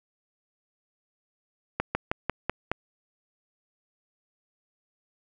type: slowing click train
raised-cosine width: 0.5 ms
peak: -10 dBFS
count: 6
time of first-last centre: 1.8-2.716 s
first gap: 150 ms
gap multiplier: 1.1
effects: none